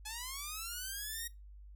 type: linear sweep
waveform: 5% pulse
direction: up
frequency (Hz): 841 to 1891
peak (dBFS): -29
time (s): 0.05-1.28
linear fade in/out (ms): 10
effects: noise-tail reverb RT60 0.2 s tail -19 dB re dry + added 50 Hz sine -50 dBFS peak until 1.75 s